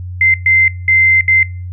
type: tone bursts at uneven times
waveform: sine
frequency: 2079 Hz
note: C7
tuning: 12 cents flat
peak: -7 dBFS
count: 4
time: 0.21-0.34 / 0.46-0.68 / 0.88-1.21 / 1.28-1.43 s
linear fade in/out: 2 ms
effects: noise-tail reverb RT60 0.4 s tail -23 dB re dry + added 90 Hz sine -22 dBFS peak until 1.72 s